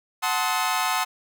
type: chord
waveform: sawtooth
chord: F# diminished seventh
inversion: none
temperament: equal with one note detuned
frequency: 740 / 880 / 1046.5 / 1273.6 Hz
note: F#5 / A5 / C6 / Eb6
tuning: 0 / 0 / 0 / +40 cents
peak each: -24 dBFS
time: 0.22-1.05 s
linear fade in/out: 20 ms
effects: none